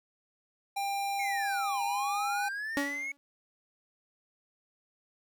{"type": "tone with pitch glide", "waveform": "square", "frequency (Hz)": [796, 812.7], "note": ["G5", "G#5"], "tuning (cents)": [26, -38], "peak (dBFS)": -31, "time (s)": [0.76, 2.49], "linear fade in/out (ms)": 10, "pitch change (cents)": 36, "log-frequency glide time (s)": [1.63, 1.99]}
{"type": "linear two-way sweep", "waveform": "triangle", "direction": "down then up", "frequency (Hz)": [2217, 888, 2217], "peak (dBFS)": -32, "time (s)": [1.19, 3.12], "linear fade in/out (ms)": 5, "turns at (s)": 1.84}
{"type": "tone with exponential decay", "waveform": "sawtooth", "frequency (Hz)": 283.7, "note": "C#4", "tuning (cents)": 40, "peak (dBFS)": -22, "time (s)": [2.77, 3.17], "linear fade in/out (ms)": 0, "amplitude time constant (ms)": 85}
{"effects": []}